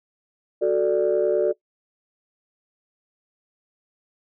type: chord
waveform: sine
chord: D major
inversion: first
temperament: equal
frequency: 370 / 440 / 587.3 Hz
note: F#4 / A4 / D5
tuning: 0 / 0 / 0 cents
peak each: -21 dBFS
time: 0.61-1.53 s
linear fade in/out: 20 ms
effects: noise-tail reverb RT60 0.1 s tail -21 dB re dry + tanh soft clip ceiling -11 dBFS